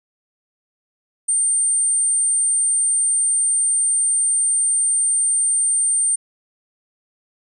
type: tone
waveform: sine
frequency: 8870 Hz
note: C#9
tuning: in tune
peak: -15 dBFS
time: 1.28-6.16 s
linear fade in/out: 10 ms
effects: none